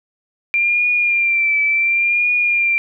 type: tone with vibrato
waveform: sine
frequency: 2376 Hz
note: D7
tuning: 20 cents sharp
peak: -13 dBFS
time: 0.54-2.78 s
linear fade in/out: 0 ms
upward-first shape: triangle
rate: 0.7 Hz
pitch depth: 53 cents each way
effects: none